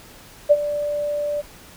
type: tone with ADSR envelope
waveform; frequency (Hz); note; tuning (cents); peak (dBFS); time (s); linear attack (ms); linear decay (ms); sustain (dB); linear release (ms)
sine; 587; D5; -1; -7; 0.49-1.42; 23; 44; -14; 21
effects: pink hiss -45 dBFS RMS until 1.76 s